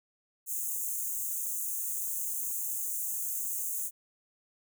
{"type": "high-pass noise", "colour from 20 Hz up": "white", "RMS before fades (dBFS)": -34, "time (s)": [0.46, 3.91], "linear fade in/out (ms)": 50, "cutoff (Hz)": 6300, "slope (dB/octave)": 96, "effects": []}